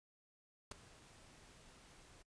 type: noise with ADSR envelope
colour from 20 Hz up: pink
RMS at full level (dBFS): -43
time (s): 0.71-2.23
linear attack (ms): 5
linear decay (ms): 10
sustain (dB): -19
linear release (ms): 16
effects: noise-tail reverb RT60 0.1 s tail -24 dB re dry + resampled to 22050 Hz